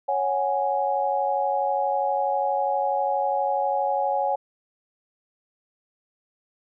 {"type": "chord", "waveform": "sine", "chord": "C# suspended fourth", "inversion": "none", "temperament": "just", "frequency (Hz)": [554.4, 739.2, 831.5], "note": ["C#5", "F#5", "G#5"], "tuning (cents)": [0, -2, 2], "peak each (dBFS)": [-26, -27, -24], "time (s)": [0.08, 4.36], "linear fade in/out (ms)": 10, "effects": []}